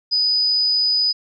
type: tone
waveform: sine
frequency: 4978 Hz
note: D#8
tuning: in tune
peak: -15 dBFS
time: 0.11-1.13 s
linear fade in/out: 20 ms
effects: none